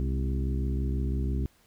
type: harmonic tone with a mistuned harmonic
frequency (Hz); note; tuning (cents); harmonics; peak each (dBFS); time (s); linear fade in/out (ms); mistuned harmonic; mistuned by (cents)
66; C2; +16; 1 / 2 / 3 / 4 / 5 / 6; -27 / -33 / -37 / -39 / -41 / -43; 0-1.46; 0; 3; +76
effects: pink hiss -63 dBFS RMS until 1.66 s